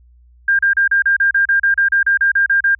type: tone bursts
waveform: sine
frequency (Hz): 1600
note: G6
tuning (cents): +35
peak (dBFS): -10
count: 16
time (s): 0.48-2.75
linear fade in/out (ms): 5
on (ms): 110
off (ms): 34
effects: added 60 Hz sine -45 dBFS peak until 2.79 s